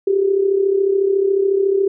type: tone with amplitude modulation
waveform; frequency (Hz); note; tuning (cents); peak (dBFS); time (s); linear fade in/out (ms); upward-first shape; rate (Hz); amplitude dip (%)
sine; 391.8; G4; -1; -10; 0.07-1.88; 5; sine; 34; 65
effects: none